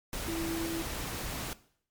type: tone in noise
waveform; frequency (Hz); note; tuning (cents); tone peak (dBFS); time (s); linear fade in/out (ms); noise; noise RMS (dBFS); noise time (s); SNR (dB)
sine; 330; E4; +2; -33; 0.28-0.82; 0; pink; -37; 0.13-1.53; +1
effects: noise-tail reverb RT60 0.6 s tail -18 dB re dry + MP3 96 kbps